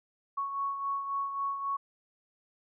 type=beating tone pair; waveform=sine; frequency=1108.7 / 1112.4 Hz; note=C#6 / C#6; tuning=0 / +6 cents; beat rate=3.7 Hz; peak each=-31 / -40 dBFS; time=0.37-1.77 s; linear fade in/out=10 ms; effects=none